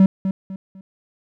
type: tone with echo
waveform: triangle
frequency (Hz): 191.1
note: G3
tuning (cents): -44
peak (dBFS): -6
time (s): 0-0.06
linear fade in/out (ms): 2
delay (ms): 250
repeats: 3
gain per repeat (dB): -10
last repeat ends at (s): 0.81
effects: none